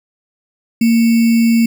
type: tone with sample-and-hold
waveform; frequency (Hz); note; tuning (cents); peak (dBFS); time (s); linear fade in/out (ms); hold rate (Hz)
sine; 230; A#3; -23; -8; 0.81-1.66; 5; 2450
effects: none